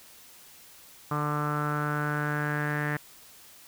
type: tone with low-pass filter sweep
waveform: sawtooth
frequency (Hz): 148.4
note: D3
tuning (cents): +18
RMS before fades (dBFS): -29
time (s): 1.11-2.97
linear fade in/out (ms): 5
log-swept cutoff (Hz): 1200 to 1800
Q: 6.7
effects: white hiss -52 dBFS RMS until 3.67 s